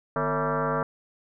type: tone with frequency modulation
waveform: sine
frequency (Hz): 355.8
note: F4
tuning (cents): +32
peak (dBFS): -23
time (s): 0.16-0.83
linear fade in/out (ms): 2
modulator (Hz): 202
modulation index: 5.4
effects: none